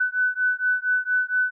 sine beating tone pair, 1497 / 1501.3 Hz, F#6 / F#6, +20 / +25 cents, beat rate 4.3 Hz, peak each -23 dBFS, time 0-1.51 s, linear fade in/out 10 ms, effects none

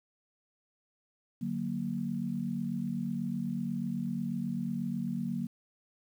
sine chord, D augmented, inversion none, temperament equal, 146.83 / 185 / 233.1 Hz, D3 / F#3 / A#3, 0 / 0 / 0 cents, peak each -39 / -35 / -34 dBFS, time 1.41-5.47 s, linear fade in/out 10 ms, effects 10-bit

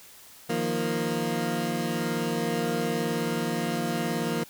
20% pulse chord, Eb suspended second, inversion none, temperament equal, 155.56 / 174.61 / 233.1 Hz, Eb3 / F3 / Bb3, 0 / 0 / 0 cents, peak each -28 / -26 / -24 dBFS, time 0.49-4.44 s, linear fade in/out 10 ms, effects white hiss -50 dBFS RMS until 4.49 s

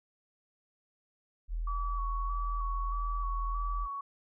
sine tone, 41.05 Hz, E1, 6 cents flat, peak -31 dBFS, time 1.48-3.88 s, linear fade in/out 50 ms
sine tone with vibrato, 1132 Hz, C#6, 36 cents sharp, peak -35 dBFS, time 1.67-4.01 s, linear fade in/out 5 ms, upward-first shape square, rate 1.6 Hz, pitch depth 23 cents each way
effects none

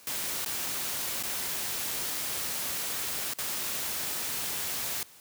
white noise with dropouts, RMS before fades -33 dBFS, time 0.07-5.03 s, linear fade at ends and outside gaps 1 ms, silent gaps 0.448-0.46 / 1.227-1.235 / 3.336-3.386 s, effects white hiss -54 dBFS RMS until 5.2 s + high-pass 60 Hz 12 dB/octave

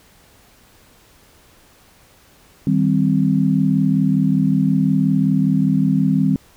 sine chord, C minor, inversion first, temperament just, 156.98 / 196.22 / 261.6 Hz, Eb3 / G3 / C4, +16 / +2 / 0 cents, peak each -18 / -17 / -18 dBFS, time 2.67-6.36 s, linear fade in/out 2 ms, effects pink hiss -51 dBFS RMS until 6.56 s

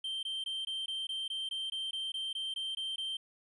triangle tone bursts, 3136 Hz, G7, in tune, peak -33 dBFS, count 15, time 0.04-3.17 s, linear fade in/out 5 ms, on 190 ms, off 20 ms, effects resampled to 24000 Hz

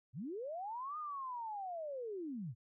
sine linear two-way sweep, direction up then down, 100 to 1244.5 to 100 Hz, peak -40 dBFS, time 0.13-2.55 s, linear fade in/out 50 ms, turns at 0.98 s, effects none

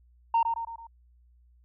sine tone with echo, 920 Hz, A#5, 23 cents flat, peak -18 dBFS, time 0.34-0.43 s, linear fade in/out 5 ms, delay 110 ms, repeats 4, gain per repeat -6 dB, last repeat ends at 0.87 s, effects tanh soft clip ceiling -18 dBFS + added 60 Hz sine -57 dBFS peak until 1.64 s

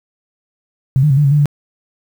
sine tone with pitch steps, 132.6 / 151.2 / 134.2 / 147.8 / 138.2 / 148.1 / 145 Hz, C3 / D#3 / C3 / D3 / C#3 / D3 / D3, +23 / -49 / +44 / +11 / -5 / +15 / -22 cents, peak -8 dBFS, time 0.96-1.457 s, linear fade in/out 0 ms, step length 71 ms, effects 7-bit

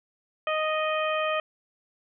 harmonic tone, 622 Hz, D#5, 1 cent flat, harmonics 1 / 2 / 3 / 4 / 5, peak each -27 / -29 / -35 / -33 / -37 dBFS, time 0.47-1.4 s, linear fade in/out 2 ms, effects none

